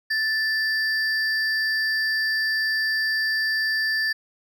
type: tone pair together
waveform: triangle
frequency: 1760 / 4699 Hz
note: A6 / D8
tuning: 0 / 0 cents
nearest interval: octave + perfect fourth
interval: 1700 cents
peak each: -20 / -27 dBFS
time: 0.1-4.13 s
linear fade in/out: 10 ms
effects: none